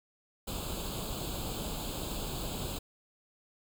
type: noise with comb filter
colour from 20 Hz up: pink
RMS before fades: -37 dBFS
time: 0.47-2.79 s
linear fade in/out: 10 ms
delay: 0.26 ms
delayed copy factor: +0.85
effects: none